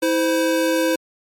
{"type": "tone pair together", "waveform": "square", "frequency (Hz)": [324.7, 516], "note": ["E4", "C5"], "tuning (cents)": [-26, -24], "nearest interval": "minor sixth", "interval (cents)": 802, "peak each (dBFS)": -20, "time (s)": [0.02, 0.96], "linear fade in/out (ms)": 10, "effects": ["MP3 64 kbps"]}